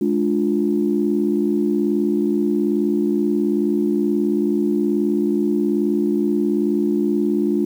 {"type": "chord", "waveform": "sine", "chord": "D diminished", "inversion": "second", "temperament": "just", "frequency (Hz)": [211.4, 293.7, 352.4], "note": ["Ab3", "D4", "F4"], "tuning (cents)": [31, 0, 16], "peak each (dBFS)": -20, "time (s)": [0.01, 7.65], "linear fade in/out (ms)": 5, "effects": ["tanh soft clip ceiling -6 dBFS", "8-bit"]}